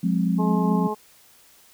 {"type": "chord", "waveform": "sine", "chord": "F minor", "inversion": "none", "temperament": "equal with one note detuned", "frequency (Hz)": [178.59, 207.7, 261.6], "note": ["F3", "Ab3", "C4"], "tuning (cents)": [39, 0, 0], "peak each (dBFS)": [-21, -24, -27], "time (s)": [0.03, 0.88], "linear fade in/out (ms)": 10}
{"type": "harmonic tone", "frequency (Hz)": 212.7, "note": "G#3", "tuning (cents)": 42, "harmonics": [1, 2, 3, 4, 5], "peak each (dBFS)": [-32, -28, -39, -29, -32], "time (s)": [0.38, 0.95], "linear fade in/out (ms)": 20}
{"effects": ["white hiss -54 dBFS RMS until 1.73 s"]}